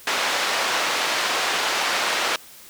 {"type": "band-pass noise", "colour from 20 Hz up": "pink", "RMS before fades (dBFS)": -23, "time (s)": [0.07, 2.36], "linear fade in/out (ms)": 2, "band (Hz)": [700, 5200], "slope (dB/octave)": 12, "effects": ["white hiss -45 dBFS RMS until 2.69 s"]}